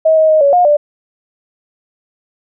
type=tone with pitch steps; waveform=sine; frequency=637 / 631 / 624 / 563 / 714 / 590 Hz; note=D#5 / D#5 / D#5 / C#5 / F5 / D5; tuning=+41 / +24 / +5 / +27 / +38 / +8 cents; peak=-6 dBFS; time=0.05-0.77 s; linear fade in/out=10 ms; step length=120 ms; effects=none